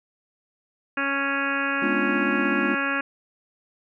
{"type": "harmonic tone", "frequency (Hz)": 277.2, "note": "C#4", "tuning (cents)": 0, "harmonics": [1, 2, 3, 4, 5, 6, 7, 8, 9, 10], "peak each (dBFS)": [-30, -34, -38, -32, -29, -27, -37, -38, -32, -37], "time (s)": [0.97, 3.01], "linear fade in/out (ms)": 5}
{"type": "chord", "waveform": "triangle", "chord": "G# diminished seventh", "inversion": "none", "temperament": "equal", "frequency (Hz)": [207.7, 246.9, 293.7, 349.2], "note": ["G#3", "B3", "D4", "F4"], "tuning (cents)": [0, 0, 0, 0], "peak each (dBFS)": -27, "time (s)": [1.82, 2.75], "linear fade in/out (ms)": 5}
{"effects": []}